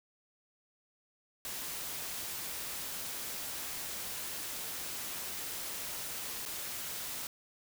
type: noise with dropouts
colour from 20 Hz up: white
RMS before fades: -40 dBFS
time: 1.45-7.27 s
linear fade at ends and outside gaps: 1 ms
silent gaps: 6.453-6.46 s
effects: none